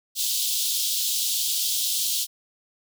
pink high-pass noise, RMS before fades -25 dBFS, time 0.15-2.27 s, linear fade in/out 50 ms, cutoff 3200 Hz, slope 48 dB/octave, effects none

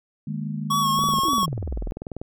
sine chord, D# suspended fourth, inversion none, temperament equal with one note detuned, 152.8 / 207.7 / 233.1 Hz, D#3 / G#3 / A#3, -31 / 0 / 0 cents, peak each -29 / -30 / -34 dBFS, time 0.27-1.2 s, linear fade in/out 5 ms
square tone with vibrato, 1108.7 Hz, C#6, in tune, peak -20 dBFS, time 0.7-1.46 s, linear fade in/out 10 ms, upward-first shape sine, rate 3.5 Hz, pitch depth 41 cents each way
click train, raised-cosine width 2 ms, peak -19 dBFS, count 26, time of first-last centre 0.99-2.215 s, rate 20.4 Hz
sine exponential sweep, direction down, 353 to 32.7 Hz, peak -26 dBFS, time 1.25-1.91 s, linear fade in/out 0 ms
effects none

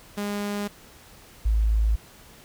sawtooth / sine tone pair in turn, 204.6 / 54.19 Hz, G#3 / A1, -26 / -26 cents, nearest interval octave + major seventh, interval 2300 cents, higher first, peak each -23 / -18 dBFS, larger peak second, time 0.17-0.68 / 1.45-1.96 s, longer neither, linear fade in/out 10 ms, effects pink hiss -50 dBFS RMS until 2.44 s

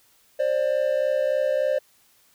triangle tone pair together, 531.6 / 595 Hz, C5 / D5, +27 / +22 cents, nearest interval major second, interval 195 cents, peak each -21 dBFS, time 0.39-1.79 s, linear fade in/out 10 ms, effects white hiss -60 dBFS RMS until 2.34 s

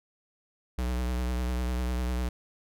square tone with vibrato, 61.7 Hz, B1, 1 cent flat, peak -28 dBFS, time 0.78-2.29 s, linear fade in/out 5 ms, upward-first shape sine, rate 10 Hz, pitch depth 43 cents each way, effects none

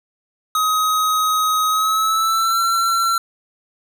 square tone with pitch glide, 1263 to 1353.6 Hz, D#6 to E6, +26 to +45 cents, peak -16 dBFS, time 0.55-3.18 s, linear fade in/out 2 ms, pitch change +119 cents, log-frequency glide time 1.69-2.6 s, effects none

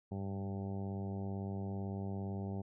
harmonic tone with a mistuned harmonic, 97.8 Hz, G2, 4 cents flat, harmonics 1 / 2 / 3 / 4 / 5 / 6 / 7 / 8 / 9, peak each -40 / -41 / -51 / -48 / -55 / -55 / -54 / -54 / -60 dBFS, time 0.11-2.62 s, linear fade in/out 10 ms, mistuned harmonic 1, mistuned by +28 cents, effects none

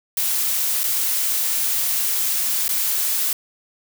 blue noise with dropouts, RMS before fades -21 dBFS, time 0.17-3.33 s, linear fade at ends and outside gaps 2 ms, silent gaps 0.834-0.839 / 2.681-2.69 s, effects none

